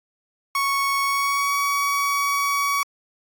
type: tone with pitch glide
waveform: 30% pulse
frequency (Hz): 1108.7 to 1129.4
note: C#6 to C#6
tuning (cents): 0 to +32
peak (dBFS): -17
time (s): 0.55-2.83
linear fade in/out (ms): 2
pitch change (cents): +32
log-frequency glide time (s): 1.02-1.57
effects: AAC 64 kbps